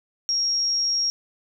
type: tone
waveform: sine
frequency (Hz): 5588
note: F8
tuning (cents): 0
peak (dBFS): -20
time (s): 0.29-1.1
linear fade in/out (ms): 0
effects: none